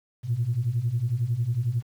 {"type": "beating tone pair", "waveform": "sine", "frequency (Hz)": [112.1, 123.1], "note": ["A2", "B2"], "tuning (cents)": [33, -5], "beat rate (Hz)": 11, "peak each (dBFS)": [-27, -24], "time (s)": [0.23, 1.83], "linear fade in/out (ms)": 50, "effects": ["tanh soft clip ceiling -16 dBFS", "9-bit"]}